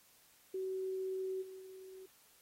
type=tone with level steps; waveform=sine; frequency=378.1 Hz; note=F#4; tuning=38 cents sharp; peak=-36 / -47 / -49 dBFS; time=0.54-2.06 s; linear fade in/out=5 ms; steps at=1.41 / 1.59 s; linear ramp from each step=20 ms; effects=white hiss -66 dBFS RMS until 2.41 s + AAC 48 kbps